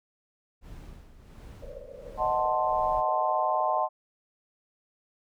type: noise with tremolo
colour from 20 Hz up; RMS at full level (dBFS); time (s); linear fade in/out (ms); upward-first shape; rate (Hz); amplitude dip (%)
brown; -43; 0.61-3.04; 50; sine; 1.4; 65
type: band-pass noise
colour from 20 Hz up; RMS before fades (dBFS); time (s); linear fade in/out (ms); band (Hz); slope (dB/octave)
pink; -45; 1.62-3.83; 10; 470 to 590; 96
type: chord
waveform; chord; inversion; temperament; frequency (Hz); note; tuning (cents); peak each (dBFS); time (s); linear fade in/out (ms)
sine; D# diminished seventh; none; equal; 622.3 / 740 / 880 / 1046.5; D#5 / F#5 / A5 / C6; 0 / 0 / 0 / 0; -29; 2.17-3.89; 50
effects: none